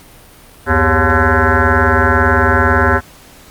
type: tone with frequency modulation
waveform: sine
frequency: 711 Hz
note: F5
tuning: 31 cents sharp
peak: -8 dBFS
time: 0.66-3.01 s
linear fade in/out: 50 ms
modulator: 160 Hz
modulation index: 6.2
effects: pink hiss -41 dBFS RMS until 3.5 s + Opus 48 kbps